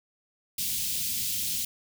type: band-stop noise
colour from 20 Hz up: white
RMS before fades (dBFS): -30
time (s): 0.58-1.65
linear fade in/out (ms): 5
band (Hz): 230 to 2800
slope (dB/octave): 24
effects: none